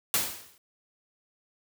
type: noise with exponential decay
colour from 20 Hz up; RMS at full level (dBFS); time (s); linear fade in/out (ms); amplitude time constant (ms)
white; -23; 0.14-0.58; 1; 95
effects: none